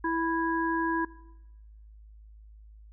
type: harmonic tone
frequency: 329.6 Hz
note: E4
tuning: in tune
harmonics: 1 / 3 / 5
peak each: -29 / -30 / -33 dBFS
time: 0.04-1.05 s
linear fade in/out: 5 ms
effects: noise-tail reverb RT60 1.0 s tail -20 dB re dry + added 53 Hz sine -48 dBFS peak until 2.92 s